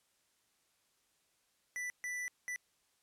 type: tone bursts at uneven times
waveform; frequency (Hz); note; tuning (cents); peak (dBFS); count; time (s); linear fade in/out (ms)
square; 1979; B6; +3; -38; 3; 1.76-1.9 / 2.04-2.28 / 2.48-2.56; 0
effects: white hiss -75 dBFS RMS until 3.02 s + low-pass 11000 Hz 12 dB/octave